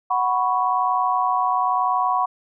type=chord; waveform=sine; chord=F# suspended fourth; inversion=none; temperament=equal; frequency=740 / 987.8 / 1108.7 Hz; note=F#5 / B5 / C#6; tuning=0 / 0 / 0 cents; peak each=-22 dBFS; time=0.1-2.26 s; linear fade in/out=10 ms; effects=none